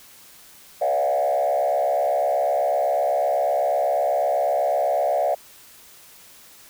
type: tone with frequency modulation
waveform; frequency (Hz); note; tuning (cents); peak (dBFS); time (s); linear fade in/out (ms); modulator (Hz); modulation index
sine; 645; E5; -38; -17; 0.81-5.35; 10; 68; 1.6
effects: tanh soft clip ceiling -14 dBFS + white hiss -48 dBFS RMS until 6.69 s